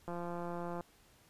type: click train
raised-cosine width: 1 ms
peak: -28 dBFS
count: 127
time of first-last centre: 0.08-0.808 s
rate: 173 Hz
effects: pink hiss -65 dBFS RMS until 1.29 s + resampled to 32000 Hz